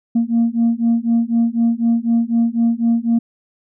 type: beating tone pair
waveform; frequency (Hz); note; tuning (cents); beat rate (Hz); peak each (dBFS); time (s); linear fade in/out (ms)
sine; 230.1 / 234.1; A#3 / A#3; -22 / +8; 4; -15; 0.15-3.19; 10
effects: tanh soft clip ceiling -9 dBFS